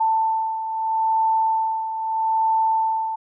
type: beating tone pair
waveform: sine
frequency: 888 / 888.78 Hz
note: A5 / A5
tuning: +16 / +17 cents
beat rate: 0.78 Hz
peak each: -19 / -26 dBFS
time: 0-3.16 s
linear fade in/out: 10 ms
effects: none